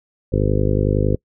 harmonic tone, 50.9 Hz, G#1, 34 cents flat, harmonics 1 / 2 / 3 / 4 / 5 / 6 / 7 / 8 / 9 / 10, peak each -21 / -20 / -23 / -28 / -26 / -28 / -27 / -26 / -26 / -26 dBFS, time 0.32-1.16 s, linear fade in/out 10 ms, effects noise-tail reverb RT60 0.1 s tail -26 dB re dry

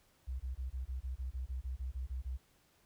sine tone bursts, 64 Hz, C2, 38 cents flat, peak -36 dBFS, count 14, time 0.27-2.376 s, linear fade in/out 20 ms, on 130 ms, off 22 ms, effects pink hiss -70 dBFS RMS until 2.85 s

